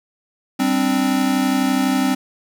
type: chord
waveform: square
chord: G suspended fourth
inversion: none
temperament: equal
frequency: 196 / 261.6 / 293.7 Hz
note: G3 / C4 / D4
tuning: 0 / 0 / 0 cents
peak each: -24 / -18 / -24 dBFS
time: 0.59-2.15 s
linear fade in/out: 10 ms
effects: 8-bit